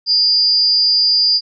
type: tone with amplitude modulation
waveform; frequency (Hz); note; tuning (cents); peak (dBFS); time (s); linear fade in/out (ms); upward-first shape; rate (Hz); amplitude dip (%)
sine; 4800; D8; +37; -7; 0.06-1.41; 50; sine; 252; 70
effects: none